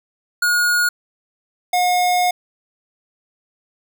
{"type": "tone pair in turn", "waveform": "square", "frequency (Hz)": [1440, 720], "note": ["F#6", "F#5"], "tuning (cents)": [-47, -47], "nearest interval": "octave", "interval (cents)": 1200, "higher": "first", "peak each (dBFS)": -15, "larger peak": "neither", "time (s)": [[0.42, 0.89], [1.73, 2.31]], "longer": "second", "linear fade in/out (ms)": 5, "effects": []}